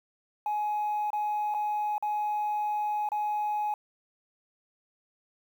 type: tone with dropouts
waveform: sine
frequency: 840 Hz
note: G#5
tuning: 19 cents sharp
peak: -25 dBFS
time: 0.46-3.74 s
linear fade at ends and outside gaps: 2 ms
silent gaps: 1.104-1.131 / 1.541-1.546 / 1.981-2.025 / 3.089-3.118 s
effects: tanh soft clip ceiling -24 dBFS + 9-bit